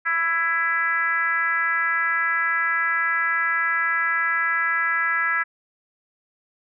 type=tone with frequency modulation; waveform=sine; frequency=1661.2 Hz; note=G#6; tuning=in tune; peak=-19 dBFS; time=0.05-5.44 s; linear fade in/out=20 ms; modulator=333 Hz; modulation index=1.2; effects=none